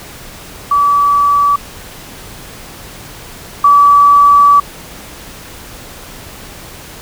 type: tone pair in turn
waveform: sine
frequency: 1149 / 1149 Hz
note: D6 / D6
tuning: -38 / -38 cents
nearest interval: unison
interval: 0 cents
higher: neither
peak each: -7 / -3 dBFS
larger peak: second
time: 0.71-1.56 / 3.64-4.6 s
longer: second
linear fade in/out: 5 ms
effects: pink hiss -32 dBFS RMS until 7.01 s